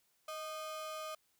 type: ring-modulated tone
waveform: 45% pulse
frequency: 927 Hz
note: A#5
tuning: 10 cents flat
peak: -38 dBFS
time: 0.28-1.15 s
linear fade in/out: 5 ms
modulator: 300 Hz
effects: white hiss -75 dBFS RMS until 1.39 s